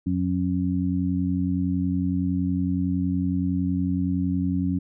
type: harmonic tone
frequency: 90.8 Hz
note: F#2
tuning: 32 cents flat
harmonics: 1 / 2 / 3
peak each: -28 / -25 / -25 dBFS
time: 0.06-4.79 s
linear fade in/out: 10 ms
effects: none